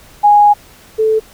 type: tone pair in turn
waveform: sine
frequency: 827 / 438.1 Hz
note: G#5 / A4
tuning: -8 / -7 cents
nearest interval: major seventh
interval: 1099 cents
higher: first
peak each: -4 / -9 dBFS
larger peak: first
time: 0.23-0.54 / 0.98-1.2 s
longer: first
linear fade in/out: 20 ms
effects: pink hiss -42 dBFS RMS until 1.33 s